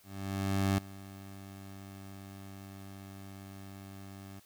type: tone with ADSR envelope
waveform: 20% pulse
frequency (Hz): 97.4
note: G2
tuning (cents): -11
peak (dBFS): -21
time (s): 0.03-4.4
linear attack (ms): 750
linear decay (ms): 5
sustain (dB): -20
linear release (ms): 11
effects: white hiss -63 dBFS RMS until 4.45 s